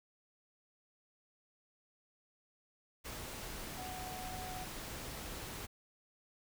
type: tone in noise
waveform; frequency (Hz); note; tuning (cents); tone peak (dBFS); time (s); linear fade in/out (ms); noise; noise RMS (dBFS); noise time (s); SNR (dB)
sine; 740; F#5; 0; -45; 3.77-4.65; 20; pink; -45; 3.04-5.67; -3
effects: none